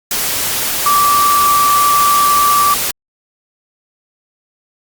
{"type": "tone in noise", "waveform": "sine", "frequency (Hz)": 1163, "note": "D6", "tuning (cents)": -17, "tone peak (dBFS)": -9, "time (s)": [0.86, 2.74], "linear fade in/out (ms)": 2, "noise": "white", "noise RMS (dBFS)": -17, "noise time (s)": [0.11, 2.91], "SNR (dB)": 5, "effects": ["Opus 48 kbps"]}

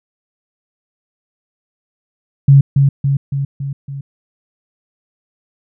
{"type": "tone with echo", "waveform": "sine", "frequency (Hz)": 138.7, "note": "C#3", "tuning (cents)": 1, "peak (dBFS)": -3, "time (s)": [2.48, 2.61], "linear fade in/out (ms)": 5, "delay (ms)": 280, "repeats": 5, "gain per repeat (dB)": -4, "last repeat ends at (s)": 4.01, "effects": []}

